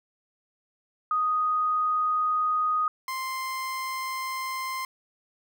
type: tone pair in turn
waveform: sine / 30% pulse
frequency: 1244.5 / 1046.5 Hz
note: D#6 / C6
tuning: 0 / 0 cents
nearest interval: minor third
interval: 300 cents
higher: first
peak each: -22 / -27 dBFS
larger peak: first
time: 1.11-2.88 / 3.08-4.85 s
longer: neither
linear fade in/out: 2 ms
effects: none